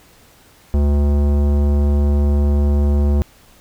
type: tone with tanh clipping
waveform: sine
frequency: 72.1 Hz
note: D2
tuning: 31 cents flat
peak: -14 dBFS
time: 0.74-3.22 s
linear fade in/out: 0 ms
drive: 17 dB
effects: pink hiss -49 dBFS RMS until 3.6 s